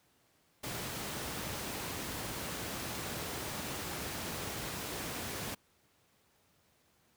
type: noise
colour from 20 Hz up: pink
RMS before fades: -39 dBFS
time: 0.63-5.55 s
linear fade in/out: 10 ms
effects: pink hiss -70 dBFS RMS until 7.16 s + high-pass 80 Hz 12 dB/octave